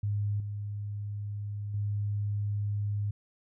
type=tone with level steps; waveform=sine; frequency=102.9 Hz; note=G#2; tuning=16 cents flat; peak=-27 / -33 / -28 dBFS; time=0.03-3.11 s; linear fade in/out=5 ms; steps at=0.4 / 1.74 s; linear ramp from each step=2 ms; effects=none